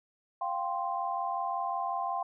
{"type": "chord", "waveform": "sine", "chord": "F suspended second", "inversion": "none", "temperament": "equal", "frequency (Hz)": [698.5, 784, 1046.5], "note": ["F5", "G5", "C6"], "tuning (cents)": [0, 0, 0], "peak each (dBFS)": [-35, -34, -34], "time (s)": [0.41, 2.23], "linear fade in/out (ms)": 5, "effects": []}